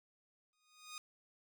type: tone with exponential growth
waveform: 10% pulse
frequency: 1238 Hz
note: D#6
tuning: 9 cents flat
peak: -35 dBFS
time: 0.53-0.98 s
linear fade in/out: 1 ms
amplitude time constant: 96 ms
effects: none